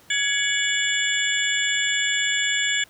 sine tone cluster, 1675 / 2242 / 2936 / 3424 / 7210 Hz, G#6 / C#7 / F#7 / A7 / A8, +14 / +19 / -14 / -48 / +41 cents, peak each -25 / -26 / -29 / -26 / -28 dBFS, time 0.1-2.84 s, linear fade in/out 5 ms, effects pink hiss -53 dBFS RMS until 2.89 s + high-pass 80 Hz 12 dB/octave

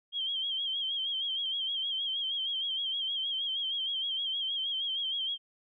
sine tone with vibrato, 3198 Hz, G7, 34 cents sharp, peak -30 dBFS, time 0.12-5.38 s, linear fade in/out 50 ms, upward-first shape sine, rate 6.4 Hz, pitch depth 69 cents each way, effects none

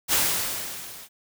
white noise with level ramp, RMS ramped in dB -19 to -44 dBFS, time 0.08-1.09 s, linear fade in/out 50 ms, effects none

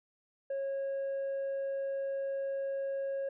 sine tone with tanh clipping, 547 Hz, C#5, 23 cents flat, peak -33 dBFS, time 0.5-3.29 s, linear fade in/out 5 ms, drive 2 dB, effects none

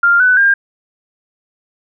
sine tone with pitch steps, 1396.9 / 1497.2 / 1604.6 Hz, F6 / F#6 / G6, 0 / +20 / +40 cents, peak -7 dBFS, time 0.03-0.54 s, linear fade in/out 5 ms, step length 170 ms, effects none

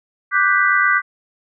sine chord, G major seventh, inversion second, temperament equal, 1174.7 / 1480 / 1568 / 1975.5 Hz, D6 / F#6 / G6 / B6, 0 / 0 / 0 / 0 cents, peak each -18 dBFS, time 0.31-1.02 s, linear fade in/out 50 ms, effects none

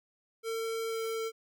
square tone with pitch glide, 452.1 to 449.2 Hz, A4 to A4, +47 to +36 cents, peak -33 dBFS, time 0.43-1.32 s, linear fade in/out 50 ms, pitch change -11 cents, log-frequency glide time 0.88-1.02 s, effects none

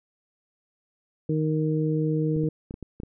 harmonic tone, 155.56 Hz, D#3, in tune, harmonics 1 / 2 / 3, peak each -24 / -27 / -29 dBFS, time 1.29-2.49 s, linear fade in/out 5 ms
clicks, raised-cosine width 3 ms, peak -23 dBFS, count 7, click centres 2.363 / 2.438 / 2.709 / 2.741 / 2.827 / 3.001 / 3.034 s
effects none

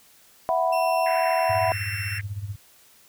sine chord, E suspended second, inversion none, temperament equal, 659.3 / 740 / 987.8 Hz, E5 / F#5 / B5, 0 / 0 / 0 cents, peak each -23 / -24 / -26 dBFS, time 0.49-1.72 s, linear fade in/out 0 ms
sawtooth tone, 2700 Hz, E7, 41 cents sharp, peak -28 dBFS, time 0.72-2.19 s, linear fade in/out 10 ms
white band-pass noise, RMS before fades -35 dBFS, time 1.06-2.21 s, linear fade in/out 0 ms, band 1600 to 2100 Hz, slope 48 dB/octave
sine tone with tremolo, 101.3 Hz, G#2, 43 cents flat, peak -26 dBFS, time 1.49-2.56 s, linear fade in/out 10 ms, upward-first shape sine, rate 16 Hz, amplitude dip 75%
effects white hiss -55 dBFS RMS until 3.08 s

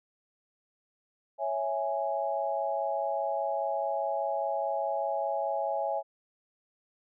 sine chord, C# minor, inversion none, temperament equal, 554.4 / 659.3 / 830.6 Hz, C#5 / E5 / G#5, 0 / 0 / 0 cents, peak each -33 / -32 / -32 dBFS, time 1.38-6.03 s, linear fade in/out 50 ms, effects none

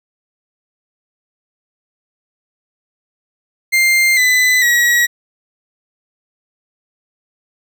40% pulse tone with pitch steps, 2100 / 2005 / 1914.6 Hz, C7 / B6 / A#6, +6 / +26 / +46 cents, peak -9 dBFS, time 3.72-5.07 s, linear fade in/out 20 ms, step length 450 ms, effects none

